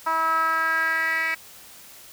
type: tone with band-pass filter sweep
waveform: 10% pulse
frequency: 323.6 Hz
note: E4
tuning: 32 cents flat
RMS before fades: -23 dBFS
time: 0.06-1.35 s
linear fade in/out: 10 ms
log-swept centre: 1100 to 2200 Hz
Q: 4.6
effects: white hiss -46 dBFS RMS until 2.12 s